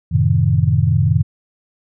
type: chord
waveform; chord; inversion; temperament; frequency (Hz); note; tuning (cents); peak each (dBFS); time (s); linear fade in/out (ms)
sine; F# diminished seventh; none; equal with one note detuned; 90.96 / 110 / 130.81 / 155.56; F#2 / A2 / C3 / Eb3; -29 / 0 / 0 / 0; -17; 0.11-1.23; 20
effects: none